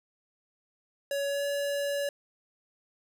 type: tone with pitch glide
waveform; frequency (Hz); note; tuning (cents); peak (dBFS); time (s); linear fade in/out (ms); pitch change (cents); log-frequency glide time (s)
square; 562 to 568.2; C#5 to C#5; +24 to +43; -29; 1.11-2.09; 2; +19; 1.27-1.45
effects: none